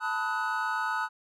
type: chord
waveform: triangle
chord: B dominant seventh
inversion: third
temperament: equal with one note detuned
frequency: 880 / 987.8 / 1267 / 1480 Hz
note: A5 / B5 / D#6 / F#6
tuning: 0 / 0 / +31 / 0 cents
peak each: -31 / -35 / -31 / -30 dBFS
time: 0-1.09 s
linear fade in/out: 50 ms
effects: none